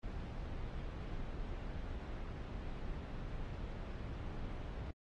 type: noise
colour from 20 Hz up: brown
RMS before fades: -43 dBFS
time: 0.03-4.91 s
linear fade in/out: 5 ms
effects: low-pass 4000 Hz 12 dB/octave + AAC 32 kbps